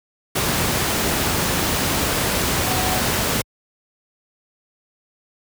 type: tone in noise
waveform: sine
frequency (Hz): 743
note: F#5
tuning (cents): +7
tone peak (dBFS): -26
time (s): 2.66-3.01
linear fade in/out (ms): 10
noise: pink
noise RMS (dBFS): -20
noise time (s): 0.35-3.42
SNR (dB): -9
effects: high-pass 60 Hz 12 dB/octave